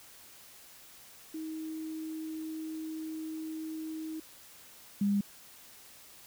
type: tone pair in turn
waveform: sine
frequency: 316.5 / 201.6 Hz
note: D#4 / G3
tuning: +30 / +49 cents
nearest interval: minor sixth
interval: 781 cents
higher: first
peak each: -36 / -25 dBFS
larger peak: second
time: 1.34-4.2 / 5.01-5.21 s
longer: first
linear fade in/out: 5 ms
effects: white hiss -54 dBFS RMS until 6.26 s